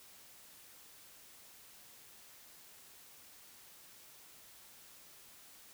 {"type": "silence", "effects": ["white hiss -58 dBFS RMS until 5.73 s"]}